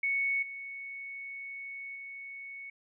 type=tone with level steps; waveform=sine; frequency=2217 Hz; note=C#7; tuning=in tune; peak=-27 / -39 / -41 dBFS; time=0.03-2.7 s; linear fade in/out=5 ms; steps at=0.42 / 1.95 s; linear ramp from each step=10 ms; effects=none